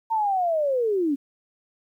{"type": "linear sweep", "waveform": "sine", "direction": "down", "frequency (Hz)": [916, 265.1], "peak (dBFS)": -20, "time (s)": [0.1, 1.16], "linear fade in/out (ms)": 20, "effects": ["10-bit"]}